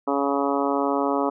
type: harmonic tone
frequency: 140.2 Hz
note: C#3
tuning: 20 cents sharp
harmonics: 2 / 3 / 4 / 5 / 6 / 7 / 8 / 9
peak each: -25 / -27 / -28 / -29 / -30 / -30 / -31 / -32 dBFS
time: 0.07-1.3 s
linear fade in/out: 10 ms
effects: none